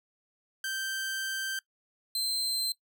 sawtooth tone pair in turn, 1564 / 4114 Hz, G6 / C8, -4 / -30 cents, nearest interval octave + perfect fourth, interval 1674 cents, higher second, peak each -28 / -26 dBFS, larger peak second, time 0.64-1.59 / 2.15-2.72 s, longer first, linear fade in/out 2 ms, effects noise-tail reverb RT60 0.1 s tail -21 dB re dry

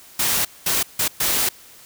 white noise bursts at uneven times, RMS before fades -20 dBFS, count 4, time 0.19-0.45 / 0.66-0.83 / 0.99-1.08 / 1.2-1.49 s, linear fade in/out 5 ms, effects white hiss -46 dBFS RMS until 1.85 s

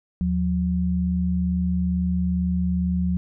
sine tone pair together, 77.78 / 180.04 Hz, D#2 / F#3, 0 / -47 cents, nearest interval octave + minor third, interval 1453 cents, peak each -25 / -21 dBFS, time 0.21-3.17 s, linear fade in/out 0 ms, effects none

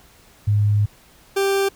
sine / 40% pulse tone pair in turn, 103.83 / 393 Hz, G#2 / G4, 0 / +4 cents, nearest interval octave + major seventh, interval 2304 cents, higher second, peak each -14 / -16 dBFS, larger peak first, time 0.47-0.86 / 1.36-1.69 s, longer first, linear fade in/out 10 ms, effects pink hiss -51 dBFS RMS until 1.75 s

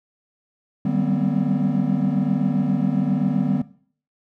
triangle tone cluster, 151 / 190 / 197.5 / 238.5 / 259.6 Hz, D3 / F#3 / G3 / A#3 / C4, +48 / +46 / +13 / +40 / -13 cents, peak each -23 dBFS, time 0.85-3.62 s, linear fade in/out 5 ms, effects noise-tail reverb RT60 0.5 s tail -17 dB re dry

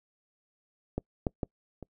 clicks, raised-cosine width 2 ms, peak -17 / -14 / -17 / -28 dBFS, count 4, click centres 0.98 / 1.268 / 1.432 / 1.827 s, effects noise-tail reverb RT60 0.1 s tail -26 dB re dry

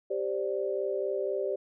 sine chord, G suspended fourth, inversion none, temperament equal, 392 / 523.3 / 587.3 Hz, G4 / C5 / D5, 0 / 0 / 0 cents, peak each -31 / -34 / -33 dBFS, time 0.1-1.56 s, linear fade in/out 10 ms, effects none

